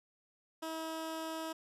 15% pulse tone, 321.6 Hz, E4, 43 cents flat, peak -32 dBFS, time 0.62-1.53 s, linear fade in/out 10 ms, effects resampled to 32000 Hz

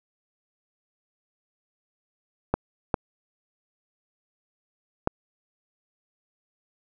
clicks, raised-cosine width 1 ms, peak -7 dBFS, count 3, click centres 2.54 / 2.942 / 5.074 s, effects none

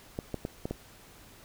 clicks, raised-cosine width 2 ms, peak -19 dBFS, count 5, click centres 0.189 / 0.343 / 0.451 / 0.655 / 0.71 s, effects pink hiss -54 dBFS RMS until 1.44 s

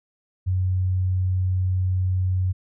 sine tone, 92.5 Hz, F#2, in tune, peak -19 dBFS, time 0.46-2.53 s, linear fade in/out 20 ms, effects none

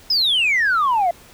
sine exponential sweep, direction down, 5230 to 666 Hz, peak -13 dBFS, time 0.1-1.11 s, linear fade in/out 5 ms, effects tanh soft clip ceiling -12 dBFS + pink hiss -46 dBFS RMS until 1.33 s

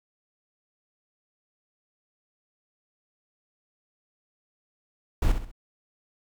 brown noise with echo, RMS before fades -20 dBFS, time 5.22-5.32 s, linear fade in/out 5 ms, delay 65 ms, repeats 3, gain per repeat -8 dB, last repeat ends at 5.515 s, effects none

